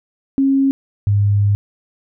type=tone pair in turn; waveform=sine; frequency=271.8 / 101.81 Hz; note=C#4 / G#2; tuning=-34 / -34 cents; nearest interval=octave + perfect fourth; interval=1700 cents; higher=first; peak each=-11 dBFS; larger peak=neither; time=0.38-0.71 / 1.07-1.55 s; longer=second; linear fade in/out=0 ms; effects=none